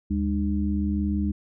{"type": "tone cluster", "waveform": "sine", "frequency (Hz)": [75.4, 201.7, 302.8], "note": ["D2", "G3", "D#4"], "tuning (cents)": [46, 50, -47], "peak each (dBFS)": [-26, -25, -30], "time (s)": [0.1, 1.32], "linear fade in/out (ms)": 10, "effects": []}